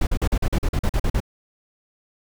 brown noise bursts, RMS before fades -19 dBFS, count 12, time 0.01-1.203 s, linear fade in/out 5 ms, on 60 ms, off 43 ms, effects none

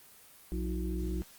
harmonic tone with a mistuned harmonic, 60.2 Hz, B1, 44 cents flat, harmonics 1 / 3 / 5 / 6, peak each -33 / -38 / -40 / -41 dBFS, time 0.52-1.22 s, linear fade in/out 0 ms, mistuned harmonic 5, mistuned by +84 cents, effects white hiss -56 dBFS RMS until 1.38 s + Opus 24 kbps

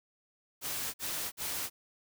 white noise bursts, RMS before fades -36 dBFS, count 3, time 0.61-1.7 s, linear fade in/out 50 ms, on 330 ms, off 50 ms, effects none

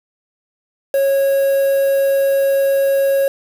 triangle tone with quantisation, 549 Hz, C#5, 17 cents flat, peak -10 dBFS, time 0.94-3.28 s, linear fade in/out 2 ms, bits 5, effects none

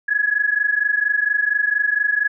sine tone pair together, 1670 / 1694.3 Hz, G#6 / G#6, +9 / +34 cents, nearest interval unison, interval 25 cents, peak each -19 dBFS, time 0.08-2.28 s, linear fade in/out 10 ms, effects none

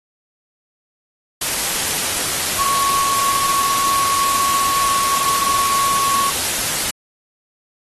sine tone in noise, 1108.7 Hz, C#6, in tune, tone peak -17 dBFS, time 2.58-6.3 s, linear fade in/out 5 ms, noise white, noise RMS -20 dBFS, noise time 1.41-6.91 s, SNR 0 dB, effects AAC 32 kbps

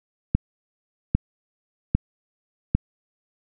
click train, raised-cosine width 5 ms, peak -5 dBFS, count 4, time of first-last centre 0.35-2.75 s, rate 1.25 Hz, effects none

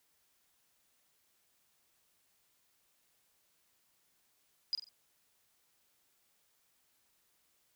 sine tone with echo, 4923 Hz, D#8, 19 cents flat, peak -29 dBFS, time 4.73-4.75 s, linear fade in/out 0 ms, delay 46 ms, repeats 3, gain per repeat -9 dB, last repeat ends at 4.888 s, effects white hiss -74 dBFS RMS until 7.75 s

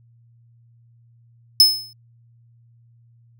45% pulse tone with exponential decay, 5200 Hz, E8, 24 cents flat, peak -6 dBFS, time 1.6-1.93 s, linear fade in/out 1 ms, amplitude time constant 70 ms, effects added 117 Hz sine -51 dBFS peak until 3.39 s

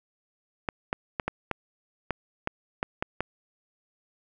clicks, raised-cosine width 0.5 ms, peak -12 dBFS, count 10, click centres 0.688 / 0.929 / 1.198 / 1.28 / 1.513 / 2.107 / 2.474 / 2.829 / 3.025 / 3.206 s, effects none

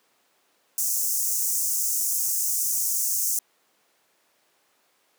pink high-pass noise, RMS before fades -25 dBFS, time 0.78-3.39 s, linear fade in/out 2 ms, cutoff 6000 Hz, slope 48 dB/octave, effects pink hiss -65 dBFS RMS until 5.18 s + high-pass 400 Hz 12 dB/octave

